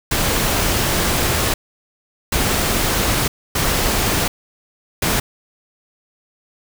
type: noise bursts at uneven times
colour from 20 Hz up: pink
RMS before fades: -18 dBFS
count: 4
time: 0.11-1.54 / 2.32-3.28 / 3.55-4.28 / 5.02-5.2 s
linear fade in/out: 5 ms
effects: none